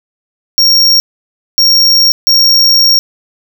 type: tone bursts at uneven times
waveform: square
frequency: 5560 Hz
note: F8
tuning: 9 cents flat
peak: -5 dBFS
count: 3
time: 0.58-1 / 1.58-2.12 / 2.27-2.99 s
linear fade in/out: 0 ms
effects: none